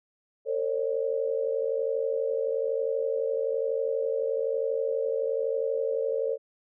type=tone cluster; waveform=sine; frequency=452.9 / 534 / 586 Hz; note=A#4 / C5 / D5; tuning=-50 / +35 / -4 cents; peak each=-28 / -29 / -34 dBFS; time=0.45-6.38 s; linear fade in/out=50 ms; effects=none